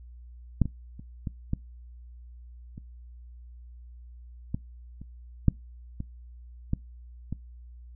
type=clicks; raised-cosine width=5 ms; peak=-8 / -19 / -29 / -19 / -14 / -27 / -16 / -29 / -6 / -21 / -13 / -19 dBFS; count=12; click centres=0.617 / 0.656 / 0.995 / 1.272 / 1.534 / 2.779 / 4.545 / 5.016 / 5.483 / 6.004 / 6.734 / 7.326 s; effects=noise-tail reverb RT60 0.2 s tail -23 dB re dry + added 60 Hz sine -44 dBFS peak until 7.95 s